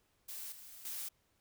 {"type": "noise with level steps", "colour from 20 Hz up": "blue", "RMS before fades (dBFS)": [-45, -53, -42], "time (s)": [0.28, 1.09], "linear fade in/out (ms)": 10, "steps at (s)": [0.52, 0.85], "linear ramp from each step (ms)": 2, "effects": ["pink hiss -75 dBFS RMS until 1.4 s"]}